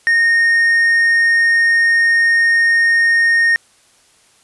triangle tone, 1847 Hz, A#6, 16 cents flat, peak -8 dBFS, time 0.07-3.56 s, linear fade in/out 0 ms, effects white hiss -52 dBFS RMS until 4.43 s + resampled to 24000 Hz

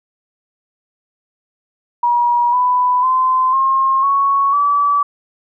sine tone with pitch steps, 959 / 994.5 / 1031.4 / 1069.6 / 1109.3 / 1150.4 Hz, A#5 / B5 / C6 / C6 / C#6 / D6, +49 / +12 / -25 / +38 / +1 / -36 cents, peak -11 dBFS, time 2.03-5.03 s, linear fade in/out 5 ms, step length 500 ms, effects none

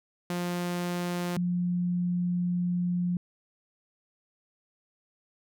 sawtooth / sine tone pair in turn, 176.1 / 177.02 Hz, F3 / F3, +15 / +24 cents, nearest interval unison, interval 9 cents, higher second, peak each -25 dBFS, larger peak neither, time 0.3-1.37 / 1.37-3.17 s, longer second, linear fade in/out 2 ms, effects none

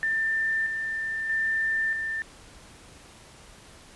sine tone with tremolo, 1787 Hz, A6, 26 cents sharp, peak -23 dBFS, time 0.03-2.22 s, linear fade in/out 0 ms, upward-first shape square, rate 0.79 Hz, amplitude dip 40%, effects pink hiss -50 dBFS RMS until 3.95 s + resampled to 24000 Hz

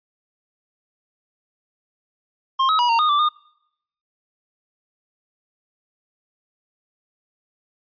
square tone with pitch steps, 1063 / 1276 / 967 / 922 / 1232 / 1168 / 1220 Hz, C6 / D#6 / B5 / A#5 / D#6 / D6 / D#6, +27 / +43 / -37 / -19 / -17 / -10 / -34 cents, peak -16 dBFS, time 2.59-3.29 s, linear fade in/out 10 ms, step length 100 ms, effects noise-tail reverb RT60 0.8 s tail -26 dB re dry + resampled to 11025 Hz

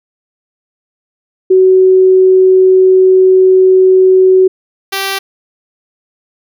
sine / 5% pulse tone pair in turn, 374.7 / 389.6 Hz, F#4 / G4, +22 / -11 cents, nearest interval minor second, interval 67 cents, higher second, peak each -3 dBFS, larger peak neither, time 1.5-4.48 / 4.92-5.19 s, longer first, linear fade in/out 10 ms, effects none

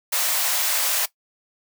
white high-pass noise, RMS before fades -22 dBFS, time 0.12-1.06 s, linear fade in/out 10 ms, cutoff 530 Hz, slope 48 dB/octave, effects noise-tail reverb RT60 0.1 s tail -17 dB re dry

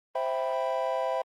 triangle chord, C major seventh, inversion none, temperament equal, 523.3 / 659.3 / 784 / 987.8 Hz, C5 / E5 / G5 / B5, 0 / 0 / 0 / 0 cents, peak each -29 / -29 / -32 / -32 dBFS, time 0.15-1.22 s, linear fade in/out 5 ms, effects Opus 24 kbps

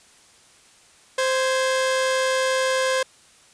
sawtooth tone pair together, 522 / 1657.2 Hz, C5 / G#6, -4 / -4 cents, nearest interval octave + minor sixth, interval 2000 cents, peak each -16 / -25 dBFS, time 1.18-3.03 s, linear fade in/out 5 ms, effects white hiss -53 dBFS RMS until 3.53 s + resampled to 22050 Hz

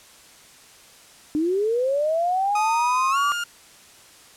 sine linear sweep, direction up, 294 to 1174.7 Hz, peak -19 dBFS, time 1.35-3.32 s, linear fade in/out 0 ms
30% pulse tone with pitch glide, 1244.5 to 1413.1 Hz, D#6 to F6, 0 to +20 cents, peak -22 dBFS, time 2.55-3.44 s, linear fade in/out 5 ms, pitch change +220 cents, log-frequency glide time 3.1-3.17 s
effects white hiss -49 dBFS RMS until 4.36 s + low-pass 10000 Hz 12 dB/octave

